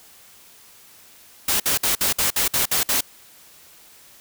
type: noise bursts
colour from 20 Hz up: white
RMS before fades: -20 dBFS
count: 9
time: 1.48-3.008 s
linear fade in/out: 5 ms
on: 120 ms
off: 56 ms
effects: white hiss -49 dBFS RMS until 4.2 s